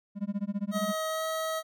triangle tone with tremolo, 202 Hz, G#3, 48 cents flat, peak -24 dBFS, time 0.15-0.95 s, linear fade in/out 50 ms, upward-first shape sine, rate 15 Hz, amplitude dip 100%
25% pulse tone with pitch glide, 634 to 639.9 Hz, D#5 to D#5, +32 to +48 cents, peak -26 dBFS, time 0.71-1.63 s, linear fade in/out 50 ms, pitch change +16 cents, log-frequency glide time 1.08-1.24 s
effects none

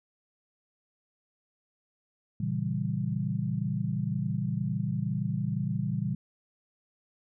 sine chord, A# diminished seventh, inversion none, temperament equal, 116.54 / 138.59 / 164.81 / 196 Hz, A#2 / C#3 / E3 / G3, 0 / 0 / 0 / 0 cents, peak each -33 dBFS, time 2.4-6.15 s, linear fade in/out 5 ms, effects none

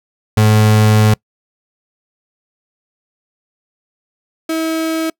35% pulse tone pair in turn, 107.6 / 322.4 Hz, A2 / E4, -38 / -38 cents, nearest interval octave + perfect fifth, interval 1900 cents, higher second, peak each -6 / -14 dBFS, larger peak first, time 0.37-1.14 / 4.49-5.1 s, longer first, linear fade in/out 5 ms, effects noise-tail reverb RT60 0.1 s tail -26 dB re dry

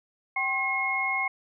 sine tone cluster, 775 / 1068 / 2159 Hz, G5 / C6 / C#7, -20 / +35 / -46 cents, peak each -32 / -32 / -26 dBFS, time 0.36-1.28 s, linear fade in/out 5 ms, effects none

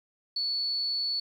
sine tone, 4435 Hz, C#8, in tune, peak -27 dBFS, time 0.36-1.2 s, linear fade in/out 5 ms, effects 10-bit

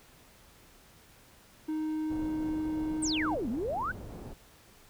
triangle tone, 311.1 Hz, D#4, in tune, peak -28 dBFS, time 1.68-3.35 s, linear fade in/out 10 ms
pink low-pass noise, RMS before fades -43 dBFS, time 2.1-4.34 s, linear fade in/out 10 ms, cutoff 600 Hz, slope 12 dB/octave
sine exponential two-way sweep, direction down then up, 9150 to 207.7 to 1605 Hz, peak -30 dBFS, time 3.02-3.92 s, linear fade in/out 10 ms, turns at 3.49 s
effects pink hiss -58 dBFS RMS until 4.89 s

